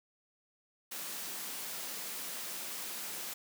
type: high-pass noise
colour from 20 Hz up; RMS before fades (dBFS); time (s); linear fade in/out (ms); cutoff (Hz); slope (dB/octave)
white; -41; 0.91-3.34; 10; 150; 96
effects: none